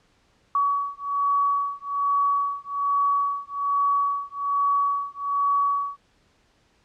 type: beating tone pair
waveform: sine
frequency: 1131 / 1132.2 Hz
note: C#6 / C#6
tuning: +34 / +36 cents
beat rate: 1.2 Hz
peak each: -24 dBFS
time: 0.55-5.97 s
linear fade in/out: 2 ms
effects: pink hiss -63 dBFS RMS until 6.84 s + low-pass 6000 Hz 12 dB/octave